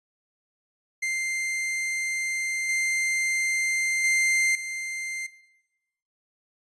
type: tone with level steps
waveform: 45% pulse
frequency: 2093 Hz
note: C7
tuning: in tune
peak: -25 / -22 / -19 / -29 dBFS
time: 1.02-5.27 s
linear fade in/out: 10 ms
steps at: 2.69 / 4.04 / 4.55 s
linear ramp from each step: 2 ms
effects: noise-tail reverb RT60 1.0 s tail -18 dB re dry + resampled to 22050 Hz